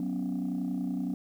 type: chord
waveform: sine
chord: F# suspended fourth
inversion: none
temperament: just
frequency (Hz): 185 / 246.7 / 277.5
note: F#3 / B3 / C#4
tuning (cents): 0 / -2 / +2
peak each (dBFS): -32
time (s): 0-1.14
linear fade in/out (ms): 2
effects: tanh soft clip ceiling -25 dBFS + 10-bit